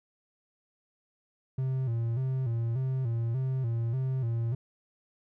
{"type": "tone with vibrato", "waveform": "triangle", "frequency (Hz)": 123.2, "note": "B2", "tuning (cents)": -4, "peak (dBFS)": -25, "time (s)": [1.58, 4.55], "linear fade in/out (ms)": 5, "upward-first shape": "square", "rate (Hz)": 1.7, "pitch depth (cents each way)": 110, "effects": []}